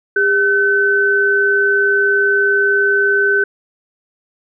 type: tone pair together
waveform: sine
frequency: 402.8 / 1520.8 Hz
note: G4 / F#6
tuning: +47 / +47 cents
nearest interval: octave + major seventh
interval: 2300 cents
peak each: -16 / -12 dBFS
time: 0.16-3.44 s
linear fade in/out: 5 ms
effects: none